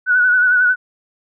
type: tone with vibrato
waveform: sine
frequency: 1480 Hz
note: F#6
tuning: in tune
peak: -10 dBFS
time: 0.06-0.76 s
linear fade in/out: 50 ms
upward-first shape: sine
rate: 11 Hz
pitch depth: 42 cents each way
effects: none